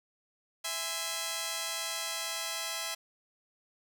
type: chord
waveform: 5% pulse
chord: E augmented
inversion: none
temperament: just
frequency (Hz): 659.3 / 824.1 / 1030.1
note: E5 / G#5 / B#5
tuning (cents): 0 / -14 / -27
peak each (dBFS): -26 / -28 / -27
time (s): 0.64-2.95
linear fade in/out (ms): 10
effects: none